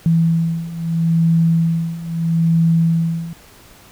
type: beating tone pair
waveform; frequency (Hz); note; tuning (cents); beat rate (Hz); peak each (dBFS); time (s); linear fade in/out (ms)
sine; 164.81 / 165.58; E3 / E3; 0 / +8; 0.77; -18 / -15; 0.06-3.33; 0
effects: pink hiss -45 dBFS RMS until 3.91 s